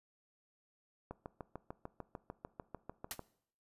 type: click train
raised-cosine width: 1 ms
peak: -29 dBFS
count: 15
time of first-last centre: 1.11-3.193 s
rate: 6.72 Hz
type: noise with exponential decay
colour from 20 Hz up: white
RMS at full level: -35 dBFS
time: 3.11-3.19 s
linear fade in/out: 1 ms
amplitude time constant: 16 ms
effects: noise-tail reverb RT60 0.6 s tail -19 dB re dry + resampled to 32000 Hz